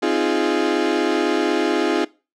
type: chord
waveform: 35% pulse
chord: F minor seventh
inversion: second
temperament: equal with one note detuned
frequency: 261.6 / 311.1 / 347.2 / 415.3 Hz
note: C4 / Eb4 / F4 / Ab4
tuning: 0 / 0 / -10 / 0 cents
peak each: -24 / -21 / -20 / -21 dBFS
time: 0.02-2.05 s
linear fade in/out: 10 ms
effects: noise-tail reverb RT60 0.3 s tail -21 dB re dry + low-pass 5000 Hz 12 dB/octave